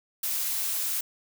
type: noise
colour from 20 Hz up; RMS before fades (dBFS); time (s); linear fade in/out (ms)
blue; -29; 0.23-1.01; 5
effects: none